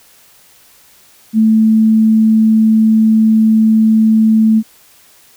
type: tone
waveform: sine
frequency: 220 Hz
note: A3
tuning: in tune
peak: -6 dBFS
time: 1.33-4.63 s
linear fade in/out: 50 ms
effects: white hiss -46 dBFS RMS until 5.36 s